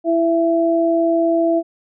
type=tone pair together; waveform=sine; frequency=332.1 / 667 Hz; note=E4 / E5; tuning=+13 / +20 cents; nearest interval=octave; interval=1207 cents; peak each=-16 dBFS; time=0.04-1.63 s; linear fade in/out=50 ms; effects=none